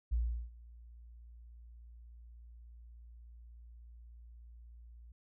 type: tone with ADSR envelope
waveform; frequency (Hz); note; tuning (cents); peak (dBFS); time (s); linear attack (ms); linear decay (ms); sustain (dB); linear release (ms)
sine; 58.27; A#1; 0; -28; 0.11-5.12; 19; 370; -23; 4
effects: none